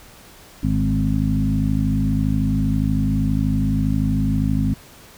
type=harmonic tone with a mistuned harmonic; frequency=52.5 Hz; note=G#1; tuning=19 cents sharp; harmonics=1 / 2 / 3 / 4 / 5; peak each=-23 / -23 / -23 / -23 / -23 dBFS; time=0.63-4.74 s; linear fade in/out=5 ms; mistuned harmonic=3; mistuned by=-20 cents; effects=pink hiss -45 dBFS RMS until 5.17 s